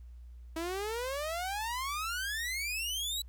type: exponential sweep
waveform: sawtooth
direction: up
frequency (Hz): 319 to 3987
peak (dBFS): -30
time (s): 0.56-3.22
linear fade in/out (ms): 5
effects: added 60 Hz sine -46 dBFS peak until 3.28 s + pink hiss -75 dBFS RMS until 3.28 s